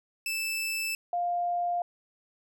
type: tone pair in turn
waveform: sawtooth / sine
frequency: 2637 / 701.5 Hz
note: E7 / F5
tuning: 0 / +8 cents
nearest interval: octave + major seventh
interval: 2292 cents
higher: first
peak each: -26 dBFS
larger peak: neither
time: 0.26-0.95 / 1.13-1.82 s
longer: neither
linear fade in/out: 2 ms
effects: none